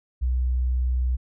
sine tone, 62.6 Hz, B1, 24 cents sharp, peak -20 dBFS, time 0.21-1.17 s, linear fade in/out 20 ms, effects none

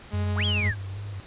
sawtooth tone with tremolo, 207.7 Hz, G#3, in tune, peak -27 dBFS, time 0.1-0.72 s, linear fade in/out 50 ms, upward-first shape sine, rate 11 Hz, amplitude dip 25%
sine tone, 92.9 Hz, F#2, 7 cents sharp, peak -24 dBFS, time 0.13-0.72 s, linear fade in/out 10 ms
sine linear two-way sweep, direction up then down, 439.5 to 3357 to 1527 Hz, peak -25 dBFS, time 0.35-0.75 s, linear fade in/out 50 ms, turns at 0.45 s
sine tone with vibrato, 99.1 Hz, G2, 19 cents sharp, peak -32 dBFS, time 0.6-1.2 s, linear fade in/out 0 ms, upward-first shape square, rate 2.8 Hz, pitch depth 45 cents each way
effects pink hiss -47 dBFS RMS until 1.26 s + resampled to 8000 Hz

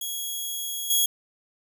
10% pulse tone with level steps, 3322 Hz, G#7, in tune, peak -21 / -11 dBFS, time 0.01-1.06 s, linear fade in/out 5 ms, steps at 0.9 s, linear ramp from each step 5 ms, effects none

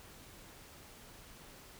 silence, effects pink hiss -55 dBFS RMS until 1.79 s

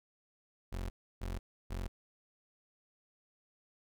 30% pulse tone bursts, 44.75 Hz, F1, 43 cents sharp, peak -34 dBFS, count 3, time 0.72-1.88 s, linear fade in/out 10 ms, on 180 ms, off 310 ms, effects none

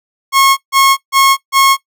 sawtooth tone bursts, 1088 Hz, C#6, 33 cents flat, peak -3 dBFS, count 4, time 0.32-1.77 s, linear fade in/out 50 ms, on 250 ms, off 150 ms, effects noise-tail reverb RT60 0.1 s tail -17 dB re dry

